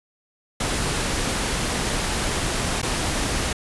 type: noise with dropouts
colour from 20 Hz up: pink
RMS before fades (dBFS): -24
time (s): 0.6-3.53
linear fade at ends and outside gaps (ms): 5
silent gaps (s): 2.817-2.828
effects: resampled to 24000 Hz